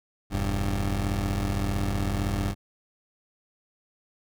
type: tone pair together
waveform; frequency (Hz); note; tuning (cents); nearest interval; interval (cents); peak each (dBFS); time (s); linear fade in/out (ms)
20% pulse; 41.72 / 99.1; E1 / G2; +22 / +19; octave + minor third; 1497; -23; 0.3-2.55; 50
effects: none